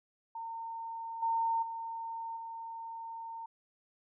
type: tone with level steps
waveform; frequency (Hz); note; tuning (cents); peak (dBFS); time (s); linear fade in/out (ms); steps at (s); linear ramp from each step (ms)
sine; 912; A#5; -38; -38 / -28 / -37 / -40; 0.35-3.46; 5; 1.22 / 1.62 / 2.36; 10
effects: none